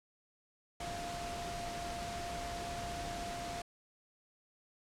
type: tone in noise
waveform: sine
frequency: 695 Hz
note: F5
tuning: 9 cents flat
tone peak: -41 dBFS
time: 0.8-3.62 s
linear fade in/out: 5 ms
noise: pink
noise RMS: -43 dBFS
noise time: 0.8-3.62 s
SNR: -1 dB
effects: low-pass 8000 Hz 12 dB/octave